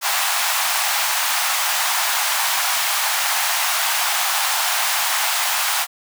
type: high-pass noise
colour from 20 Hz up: pink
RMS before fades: -20 dBFS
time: 0.01-5.87 s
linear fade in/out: 50 ms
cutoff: 720 Hz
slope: 48 dB/octave
effects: none